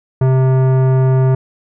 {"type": "tone with tanh clipping", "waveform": "sine", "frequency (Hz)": 130.81, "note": "C3", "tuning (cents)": 0, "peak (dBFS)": -11, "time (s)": [0.21, 1.35], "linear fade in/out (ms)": 5, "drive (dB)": 16, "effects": []}